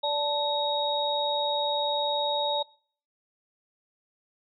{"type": "tone cluster", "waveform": "sine", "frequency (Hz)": [581, 880, 3770], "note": ["D5", "A5", "A#7"], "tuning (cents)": [-19, 0, 19], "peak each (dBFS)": -29, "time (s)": [0.03, 2.63], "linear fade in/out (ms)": 10, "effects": ["noise-tail reverb RT60 0.5 s tail -23 dB re dry"]}